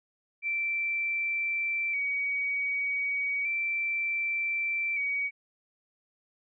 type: tone with vibrato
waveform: sine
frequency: 2299 Hz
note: D7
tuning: 37 cents flat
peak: -27 dBFS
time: 0.42-5.31 s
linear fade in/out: 50 ms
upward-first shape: square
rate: 0.33 Hz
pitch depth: 31 cents each way
effects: none